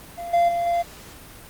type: tone with level steps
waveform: triangle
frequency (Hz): 690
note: F5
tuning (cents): -21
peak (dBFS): -28 / -13 / -19 / -17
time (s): 0.17-0.83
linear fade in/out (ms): 20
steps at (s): 0.33 / 0.48 / 0.66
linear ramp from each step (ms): 10
effects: pink hiss -43 dBFS RMS until 1.49 s + Opus 32 kbps